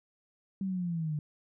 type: linear sweep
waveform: sine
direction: down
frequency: 196 to 147.1 Hz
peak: -30 dBFS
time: 0.61-1.19 s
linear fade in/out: 2 ms
effects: none

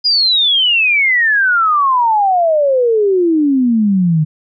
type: exponential sweep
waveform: sine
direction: down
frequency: 4974 to 150 Hz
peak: -9 dBFS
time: 0.04-4.25 s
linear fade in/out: 20 ms
effects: none

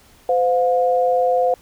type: tone pair together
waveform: sine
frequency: 511.7 / 712 Hz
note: C5 / F5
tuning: -39 / +33 cents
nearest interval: tritone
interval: 572 cents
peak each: -16 / -18 dBFS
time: 0.29-1.54 s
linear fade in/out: 2 ms
effects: pink hiss -51 dBFS RMS until 1.61 s

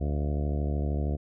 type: harmonic tone with a mistuned harmonic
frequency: 73 Hz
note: D2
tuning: 10 cents flat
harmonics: 1 / 2 / 3 / 4 / 5 / 6 / 7 / 8 / 9 / 10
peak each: -27 / -33 / -37 / -39 / -41 / -43 / -44 / -45 / -46 / -47 dBFS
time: 0-1.17 s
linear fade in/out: 20 ms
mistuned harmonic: 10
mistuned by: -59 cents
effects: none

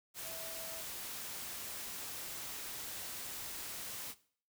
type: tone in noise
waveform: sine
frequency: 653 Hz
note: E5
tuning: 17 cents flat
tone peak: -50 dBFS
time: 0.23-0.84 s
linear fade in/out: 50 ms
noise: white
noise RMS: -44 dBFS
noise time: 0.14-4.15 s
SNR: -9 dB
effects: noise-tail reverb RT60 0.5 s tail -18 dB re dry

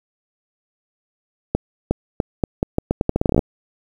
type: accelerating click train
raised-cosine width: 2 ms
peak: -3 dBFS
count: 18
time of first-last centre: 1.55-3.392 s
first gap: 360 ms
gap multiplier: 0.81
effects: 7-bit

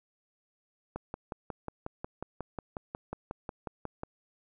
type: click train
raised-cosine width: 1 ms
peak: -22 dBFS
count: 18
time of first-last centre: 0.96-4.034 s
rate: 5.53 Hz
effects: none

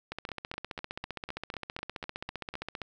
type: two click trains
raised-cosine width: 0.3 ms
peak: -23 / -20 dBFS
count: 10 / 42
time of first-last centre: 0.29-2.54 / 0.12-2.817 s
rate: 4 / 15.2 Hz
effects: none

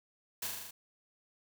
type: noise with echo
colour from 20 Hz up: white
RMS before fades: -37 dBFS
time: 0.42-0.47 s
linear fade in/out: 5 ms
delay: 40 ms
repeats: 6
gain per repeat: -2 dB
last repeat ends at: 0.71 s
effects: none

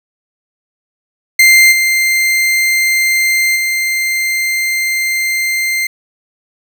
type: tone with level steps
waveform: 40% pulse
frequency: 2093 Hz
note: C7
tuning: in tune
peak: -3 / -9 / -12 dBFS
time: 1.39-5.87 s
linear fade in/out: 5 ms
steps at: 1.71 / 3.55 s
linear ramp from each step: 20 ms
effects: none

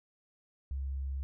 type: tone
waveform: sine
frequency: 67.8 Hz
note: C#2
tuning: 38 cents flat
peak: -33 dBFS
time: 0.71-1.23 s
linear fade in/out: 0 ms
effects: none

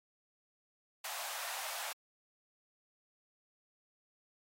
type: high-pass noise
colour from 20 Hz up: pink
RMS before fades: -42 dBFS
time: 1.04-1.93 s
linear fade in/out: 5 ms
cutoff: 620 Hz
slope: 48 dB/octave
effects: AAC 48 kbps

